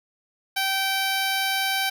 10% pulse tone, 775 Hz, G5, 20 cents flat, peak -14 dBFS, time 0.56-1.9 s, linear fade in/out 10 ms, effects none

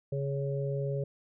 harmonic tone, 138.9 Hz, C#3, 4 cents sharp, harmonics 1 / 3 / 4, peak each -31 / -36 / -37 dBFS, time 0.12-1.04 s, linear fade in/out 5 ms, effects none

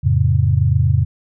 sine chord, F augmented, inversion none, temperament just, 87.31 / 109.13 / 136.42 Hz, F2 / A2 / C#3, 0 / -14 / -27 cents, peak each -16 dBFS, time 0.03-1.05 s, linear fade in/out 20 ms, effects none

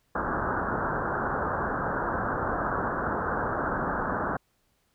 white low-pass noise, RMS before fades -29 dBFS, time 0.15-4.37 s, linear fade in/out 5 ms, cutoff 1600 Hz, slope 96 dB/octave, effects pink hiss -71 dBFS RMS until 4.94 s

